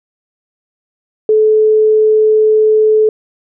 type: tone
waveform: sine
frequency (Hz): 432.3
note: A4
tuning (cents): -31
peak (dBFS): -6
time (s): 1.29-3.09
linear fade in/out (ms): 2
effects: none